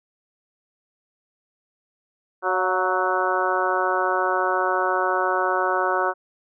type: harmonic tone with a mistuned harmonic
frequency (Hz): 185.7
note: F#3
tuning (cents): +7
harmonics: 2 / 3 / 4 / 5 / 6 / 7 / 8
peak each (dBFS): -27 / -27 / -27 / -27 / -27 / -27 / -27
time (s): 2.42-6.14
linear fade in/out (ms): 50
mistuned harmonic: 4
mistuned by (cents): -39
effects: none